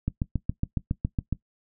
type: click train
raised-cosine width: 5 ms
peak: -13 dBFS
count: 10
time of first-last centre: 0.08-1.327 s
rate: 7.22 Hz
effects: noise-tail reverb RT60 0.1 s tail -18 dB re dry